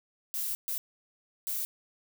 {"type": "noise bursts at uneven times", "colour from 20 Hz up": "violet", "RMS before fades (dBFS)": -33, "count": 3, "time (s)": [[0.34, 0.55], [0.68, 0.78], [1.47, 1.65]], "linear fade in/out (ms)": 0, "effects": []}